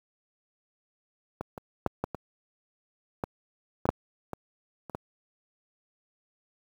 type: clicks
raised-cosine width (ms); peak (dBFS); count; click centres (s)
1; -19 / -24 / -10 / -14 / -19 / -15 / -13 / -6 / -20 / -27 / -18; 11; 1.41 / 1.578 / 1.863 / 2.04 / 2.147 / 3.238 / 3.855 / 3.89 / 4.333 / 4.897 / 4.949
effects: high-pass 60 Hz 12 dB/octave + 8-bit